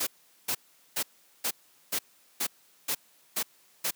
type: noise bursts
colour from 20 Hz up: white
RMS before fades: -29 dBFS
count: 9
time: 0-3.91 s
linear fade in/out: 10 ms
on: 70 ms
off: 410 ms
effects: white hiss -62 dBFS RMS until 3.95 s + high-pass 150 Hz 12 dB/octave